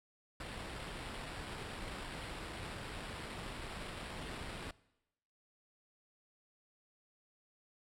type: noise with sample-and-hold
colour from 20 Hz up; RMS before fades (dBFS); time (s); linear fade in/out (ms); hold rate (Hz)
pink; -45; 0.4-4.71; 2; 6300
effects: noise-tail reverb RT60 0.9 s tail -21 dB re dry + low-pass 10000 Hz 12 dB/octave